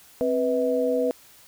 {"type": "tone cluster", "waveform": "sine", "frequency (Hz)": [263.4, 492.9, 643], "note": ["C4", "B4", "E5"], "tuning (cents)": [12, -3, -43], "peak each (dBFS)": [-27, -22, -28], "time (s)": [0.21, 1.11], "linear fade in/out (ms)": 0, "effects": ["white hiss -52 dBFS RMS until 1.47 s"]}